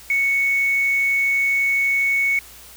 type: tone with quantisation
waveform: sine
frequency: 2217 Hz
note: C#7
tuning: in tune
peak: -16 dBFS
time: 0.1-2.39 s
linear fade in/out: 2 ms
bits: 6
effects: added 60 Hz sine -51 dBFS peak until 2.76 s + white hiss -43 dBFS RMS until 2.76 s